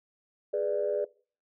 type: chord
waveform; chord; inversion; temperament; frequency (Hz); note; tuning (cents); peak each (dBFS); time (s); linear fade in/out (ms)
sine; G# diminished; none; equal with one note detuned; 415.3 / 493.9 / 591.8; G#4 / B4 / D5; 0 / 0 / +13; -30 / -32 / -29; 0.53-1.05; 10
effects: noise-tail reverb RT60 0.4 s tail -21 dB re dry + tanh soft clip ceiling -18 dBFS